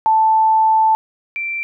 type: tone pair in turn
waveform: sine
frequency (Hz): 880 / 2349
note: A5 / D7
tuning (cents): 0 / 0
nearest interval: octave + perfect fourth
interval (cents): 1700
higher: second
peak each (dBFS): -10 / -20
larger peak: first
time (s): 0.06-0.95 / 1.36-1.63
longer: first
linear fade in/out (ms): 0
effects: none